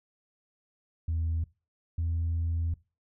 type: tone pair in turn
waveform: sine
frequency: 81.6 / 83.12 Hz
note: E2 / E2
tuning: -17 / +15 cents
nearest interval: unison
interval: 32 cents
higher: second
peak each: -25 dBFS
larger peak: neither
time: 1.08-1.44 / 1.98-2.74 s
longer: second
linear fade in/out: 5 ms
effects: noise-tail reverb RT60 0.3 s tail -22 dB re dry + tanh soft clip ceiling -24 dBFS